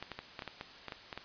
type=clicks; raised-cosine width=0.3 ms; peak=-24 dBFS; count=11; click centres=0.026 / 0.117 / 0.19 / 0.392 / 0.422 / 0.477 / 0.611 / 0.883 / 0.922 / 1.128 / 1.176 s; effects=white hiss -52 dBFS RMS until 1.24 s + resampled to 11025 Hz